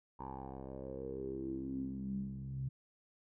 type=tone with low-pass filter sweep; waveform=10% pulse; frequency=66.5 Hz; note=C2; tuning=29 cents sharp; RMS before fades=-42 dBFS; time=0.19-2.69 s; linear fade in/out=10 ms; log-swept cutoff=940 to 130 Hz; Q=7.8; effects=none